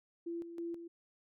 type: tone with tremolo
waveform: sine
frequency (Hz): 338.7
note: E4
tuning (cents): +47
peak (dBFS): -37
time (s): 0.26-0.88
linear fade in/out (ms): 10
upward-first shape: square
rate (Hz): 3.1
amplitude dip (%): 60
effects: none